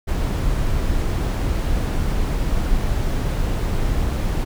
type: noise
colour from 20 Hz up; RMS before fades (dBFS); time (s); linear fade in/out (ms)
brown; -20; 0.07-4.45; 20
effects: none